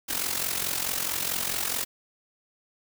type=noise with amplitude modulation; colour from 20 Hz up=white; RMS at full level=-26 dBFS; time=0.08-1.85 s; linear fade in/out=20 ms; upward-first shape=sine; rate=44.6 Hz; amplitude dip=70%; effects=none